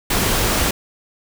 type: noise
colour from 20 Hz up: pink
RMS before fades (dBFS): -18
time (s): 0.1-0.71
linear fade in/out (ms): 5
effects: none